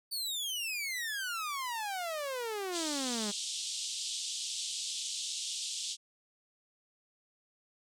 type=exponential sweep; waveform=sawtooth; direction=down; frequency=4588 to 199.2 Hz; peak=-31 dBFS; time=0.11-3.32 s; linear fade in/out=20 ms
type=band-pass noise; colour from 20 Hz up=pink; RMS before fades=-38 dBFS; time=2.71-5.97 s; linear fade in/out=50 ms; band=3100 to 8800 Hz; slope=48 dB/octave
effects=none